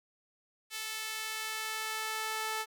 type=tone with high-pass filter sweep; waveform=sawtooth; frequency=438 Hz; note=A4; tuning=8 cents flat; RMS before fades=-37 dBFS; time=0.7-2.66 s; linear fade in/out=50 ms; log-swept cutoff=2500 to 940 Hz; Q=0.88; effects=none